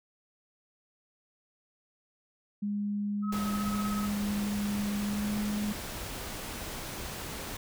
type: tone with pitch glide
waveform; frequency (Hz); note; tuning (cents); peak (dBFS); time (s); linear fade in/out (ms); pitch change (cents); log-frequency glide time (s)
sine; 205 to 208.5; G#3 to G#3; -22 to +7; -29; 2.62-5.73; 10; +29; 5.09-5.33
type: tone with tremolo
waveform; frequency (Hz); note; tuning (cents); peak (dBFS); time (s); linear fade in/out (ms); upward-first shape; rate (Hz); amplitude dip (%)
sine; 1279; D#6; +47; -34; 3.22-4.09; 50; sine; 16; 65
type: noise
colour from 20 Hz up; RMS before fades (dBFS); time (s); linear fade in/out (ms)
pink; -39; 3.32-7.57; 5
effects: none